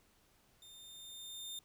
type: tone with level ramp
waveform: sawtooth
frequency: 3623 Hz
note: A7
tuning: 50 cents sharp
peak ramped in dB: -52 to -39 dBFS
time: 0.62-1.59 s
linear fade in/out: 2 ms
effects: pink hiss -70 dBFS RMS until 1.64 s

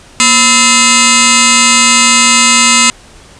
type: tone with frequency modulation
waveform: sine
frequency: 2549 Hz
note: D#7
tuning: 41 cents sharp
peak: -4 dBFS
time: 0.2-2.9 s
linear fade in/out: 0 ms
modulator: 771 Hz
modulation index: 7.4
effects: pink hiss -38 dBFS RMS until 3.39 s + resampled to 22050 Hz

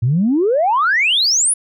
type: exponential sweep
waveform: sine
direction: up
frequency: 110 to 10570 Hz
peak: -11 dBFS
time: 0.02-1.54 s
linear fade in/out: 10 ms
effects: tanh soft clip ceiling -7 dBFS

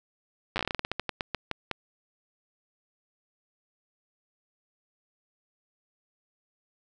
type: slowing click train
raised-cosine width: 0.3 ms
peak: -13 dBFS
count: 19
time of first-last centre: 0.56-1.713 s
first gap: 9 ms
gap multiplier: 1.2
effects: none

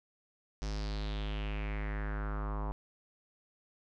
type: tone with low-pass filter sweep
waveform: square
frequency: 51.91 Hz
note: G#1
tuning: in tune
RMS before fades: -36 dBFS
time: 0.62-2.72 s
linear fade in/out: 0 ms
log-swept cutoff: 5700 to 960 Hz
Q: 4
effects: none

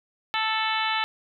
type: harmonic tone with a mistuned harmonic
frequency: 440 Hz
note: A4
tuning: in tune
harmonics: 2 / 3 / 4 / 5 / 6 / 7 / 8 / 9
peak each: -28 / -30 / -31 / -32 / -33 / -33 / -34 / -35 dBFS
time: 0.34-1.04 s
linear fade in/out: 0 ms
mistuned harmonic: 7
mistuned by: -26 cents
effects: none

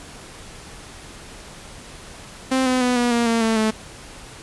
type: tone with pitch steps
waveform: sawtooth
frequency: 261.6 / 254.9 / 248.3 / 242 / 235.8 / 229.7 / 223.8 / 218.1 Hz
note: C4 / C4 / B3 / B3 / A#3 / A#3 / A3 / A3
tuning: 0 / -45 / +9 / -35 / +20 / -25 / +30 / -15 cents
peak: -13 dBFS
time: 2.51-3.71 s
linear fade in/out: 10 ms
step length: 150 ms
effects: pink hiss -40 dBFS RMS until 4.42 s + resampled to 24000 Hz

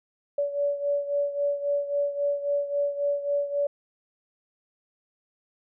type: beating tone pair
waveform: sine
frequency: 571 / 574.7 Hz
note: D5 / D5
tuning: -49 / -38 cents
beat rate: 3.7 Hz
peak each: -25 / -30 dBFS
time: 0.38-3.67 s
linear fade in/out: 5 ms
effects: none

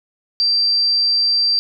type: tone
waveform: sine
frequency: 4699 Hz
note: D8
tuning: in tune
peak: -13 dBFS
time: 0.4-1.59 s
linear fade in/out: 0 ms
effects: none

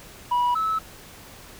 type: tone pair in turn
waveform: sine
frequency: 975 / 1301.5 Hz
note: B5 / E6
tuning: -23 / -22 cents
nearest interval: perfect fourth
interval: 501 cents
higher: second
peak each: -16 / -20 dBFS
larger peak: first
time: 0.31-0.55 / 0.55-0.79 s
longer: neither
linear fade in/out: 10 ms
effects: tanh soft clip ceiling -18 dBFS + pink hiss -45 dBFS RMS until 1.59 s

